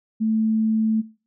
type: tone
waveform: sine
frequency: 220 Hz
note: A3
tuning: in tune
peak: -18 dBFS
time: 0.2-1.02 s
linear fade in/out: 20 ms
effects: noise-tail reverb RT60 0.4 s tail -21 dB re dry